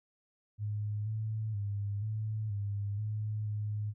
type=tone with pitch steps; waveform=sine; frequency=104.8 / 109.2 / 101.5 / 108.3 / 101.4 / 106.8 / 105.2 Hz; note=G#2 / A2 / G#2 / A2 / G#2 / G#2 / G#2; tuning=+16 / -13 / -39 / -27 / -41 / +49 / +23 cents; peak=-32 dBFS; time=0.58-3.94 s; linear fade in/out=50 ms; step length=480 ms; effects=none